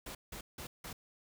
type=noise bursts; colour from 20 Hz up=pink; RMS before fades=-45 dBFS; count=4; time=0.06-0.93 s; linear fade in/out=5 ms; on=90 ms; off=170 ms; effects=none

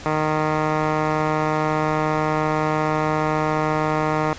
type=tone with low-pass filter; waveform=10% pulse; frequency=154.4 Hz; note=D#3; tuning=13 cents flat; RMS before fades=-21 dBFS; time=0.06-4.33 s; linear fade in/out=0 ms; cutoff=1500 Hz; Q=4.3; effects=pink hiss -38 dBFS RMS until 4.38 s + resampled to 16000 Hz

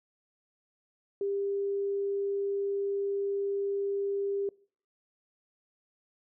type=tone; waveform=sine; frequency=398.6 Hz; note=G4; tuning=29 cents sharp; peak=-28 dBFS; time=1.21-4.49 s; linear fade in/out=2 ms; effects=noise-tail reverb RT60 0.5 s tail -24 dB re dry

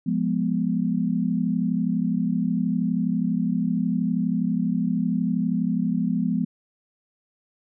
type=chord; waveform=sine; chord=F diminished; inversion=none; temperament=equal with one note detuned; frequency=175.12 / 207.7 / 246.9 Hz; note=F3 / Ab3 / Cb4; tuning=+5 / 0 / 0 cents; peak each=-25 dBFS; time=0.06-6.45 s; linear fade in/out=10 ms; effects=none

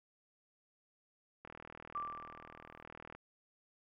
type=click train; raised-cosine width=0.5 ms; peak=-34 dBFS; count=69; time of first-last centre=1.45-3.15 s; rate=40 Hz
type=tone with exponential decay; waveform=sine; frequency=1174.7 Hz; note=D6; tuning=in tune; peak=-35 dBFS; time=1.95-2.83 s; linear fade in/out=5 ms; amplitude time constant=190 ms
effects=none

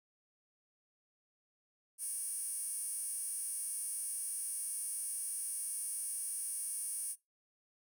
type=tone with high-pass filter; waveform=15% pulse; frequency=559 Hz; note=C#5; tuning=14 cents sharp; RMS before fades=-40 dBFS; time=1.98-7.16 s; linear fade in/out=50 ms; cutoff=9700 Hz; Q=5.7; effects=noise-tail reverb RT60 0.2 s tail -21 dB re dry

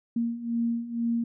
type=beating tone pair; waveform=sine; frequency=231.9 / 234 Hz; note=A#3 / A#3; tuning=-9 / +7 cents; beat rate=2.1 Hz; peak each=-31 / -27 dBFS; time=0.16-1.24 s; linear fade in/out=5 ms; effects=none

